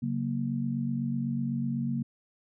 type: chord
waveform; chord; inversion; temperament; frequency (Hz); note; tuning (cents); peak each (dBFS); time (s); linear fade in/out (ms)
sine; F# major; second; equal with one note detuned; 137.08 / 185 / 233.1; C#3 / F#3 / A#3; -19 / 0 / 0; -32 / -36 / -30; 0.02-2.03; 10
effects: none